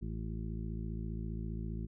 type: harmonic tone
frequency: 55 Hz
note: A1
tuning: in tune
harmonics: 1 / 2 / 3 / 4 / 6 / 7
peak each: -39 / -43 / -43 / -45 / -50 / -55 dBFS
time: 0.01-1.87 s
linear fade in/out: 20 ms
effects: none